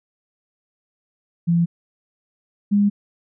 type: tone pair in turn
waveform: sine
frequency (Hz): 170 / 203.7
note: F3 / G#3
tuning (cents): -46 / -33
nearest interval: minor third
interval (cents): 313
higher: second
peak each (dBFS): -14 / -13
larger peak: second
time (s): 1.47-1.66 / 2.71-2.9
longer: neither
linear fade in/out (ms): 20
effects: none